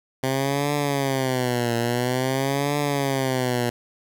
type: tone with vibrato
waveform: 10% pulse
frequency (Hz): 130.81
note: C3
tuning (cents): 0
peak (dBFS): -13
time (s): 0.23-3.7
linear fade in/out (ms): 5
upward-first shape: triangle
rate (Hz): 0.49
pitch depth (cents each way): 200
effects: none